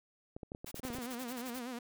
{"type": "clicks", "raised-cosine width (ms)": 2, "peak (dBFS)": -30, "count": 11, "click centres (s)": [0.365, 0.432, 0.519, 0.549, 0.645, 0.744, 0.796, 0.851, 0.903, 0.95, 0.985]}
{"type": "noise bursts", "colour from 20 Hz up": "white", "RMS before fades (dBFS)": -47, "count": 11, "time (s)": [0.66, 1.596], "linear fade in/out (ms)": 10, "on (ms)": 56, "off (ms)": 32}
{"type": "tone with vibrato", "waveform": "sawtooth", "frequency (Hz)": 246.9, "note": "B3", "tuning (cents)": 0, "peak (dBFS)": -36, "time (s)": [0.83, 1.79], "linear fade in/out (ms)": 5, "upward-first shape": "sine", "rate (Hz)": 8.4, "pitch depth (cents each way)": 100}
{"effects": []}